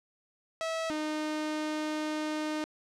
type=tone pair in turn; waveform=sawtooth; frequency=650 / 306.8 Hz; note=E5 / D#4; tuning=-24 / -24 cents; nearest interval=octave + minor second; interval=1300 cents; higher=first; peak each=-27 / -27 dBFS; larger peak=neither; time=0.61-0.9 / 0.9-2.64 s; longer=second; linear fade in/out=0 ms; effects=low-pass 7000 Hz 12 dB/octave